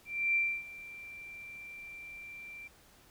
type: tone with ADSR envelope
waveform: sine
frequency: 2355 Hz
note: D7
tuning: 4 cents sharp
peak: -25 dBFS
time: 0.05-2.68 s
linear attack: 300 ms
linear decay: 280 ms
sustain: -19 dB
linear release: 10 ms
effects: pink hiss -61 dBFS RMS until 3.1 s